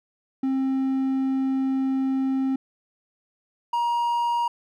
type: tone pair in turn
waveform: triangle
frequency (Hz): 265.9 / 947.6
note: C4 / A#5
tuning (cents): +28 / +28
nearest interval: octave + minor seventh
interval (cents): 2200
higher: second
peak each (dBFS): -19 / -19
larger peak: neither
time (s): 0.43-2.56 / 3.73-4.48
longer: first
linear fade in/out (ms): 5
effects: none